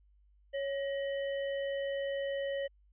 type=tone with sample-and-hold; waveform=sine; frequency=554.4 Hz; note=C#5; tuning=in tune; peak=-32 dBFS; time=0.53-2.68 s; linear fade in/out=20 ms; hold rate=2450 Hz; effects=added 50 Hz sine -62 dBFS peak until 2.92 s + resampled to 8000 Hz

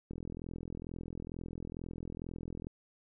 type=click train; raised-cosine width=3 ms; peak=-29 dBFS; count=109; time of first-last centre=0.11-2.669 s; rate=42.2 Hz; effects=none

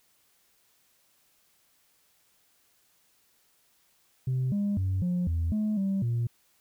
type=tone with pitch steps; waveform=sine; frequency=129.2 / 203 / 94.4 / 177.9 / 82.9 / 213.3 / 194.7 / 118.1 Hz; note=C3 / G#3 / F#2 / F3 / E2 / G#3 / G3 / A#2; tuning=-21 / -39 / +35 / +32 / +10 / +46 / -12 / +23 cents; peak=-23 dBFS; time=4.27-6.27 s; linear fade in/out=5 ms; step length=250 ms; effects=tanh soft clip ceiling -23 dBFS + white hiss -67 dBFS RMS until 6.6 s

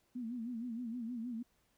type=tone with vibrato; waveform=sine; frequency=236.4 Hz; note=A#3; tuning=24 cents sharp; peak=-38 dBFS; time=0.15-1.43 s; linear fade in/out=10 ms; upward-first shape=sine; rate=6.4 Hz; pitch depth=110 cents each way; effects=pink hiss -75 dBFS RMS until 1.77 s

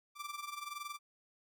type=tone with amplitude modulation; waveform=sawtooth; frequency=1174.7 Hz; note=D6; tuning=in tune; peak=-35 dBFS; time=0.15-0.99 s; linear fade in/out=50 ms; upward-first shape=sine; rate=21.4 Hz; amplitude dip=75%; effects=none

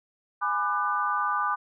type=chord; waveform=sine; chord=G# half-diminished seventh; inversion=none; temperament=just; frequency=830.6 / 996.7 / 1196.1 / 1495.1 Hz; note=G#5 / B5 / D6 / F#6; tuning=0 / +16 / +31 / +18 cents; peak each=-32 / -31 / -26 / -32 dBFS; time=0.41-1.56 s; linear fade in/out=20 ms; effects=none

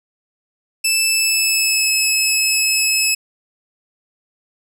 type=tone with pitch glide; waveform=15% pulse; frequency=2636 to 2588 Hz; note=E7 to E7; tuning=-1 to -32 cents; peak=-7 dBFS; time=0.84-3.15 s; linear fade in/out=10 ms; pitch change=-31 cents; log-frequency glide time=1.07-1.91 s; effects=none

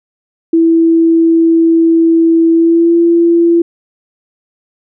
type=tone with pitch glide; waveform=sine; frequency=329.6 to 338.7 Hz; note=E4 to E4; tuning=0 to +47 cents; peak=-5 dBFS; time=0.53-3.62 s; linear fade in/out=5 ms; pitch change=+47 cents; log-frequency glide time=2.52-2.96 s; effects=none

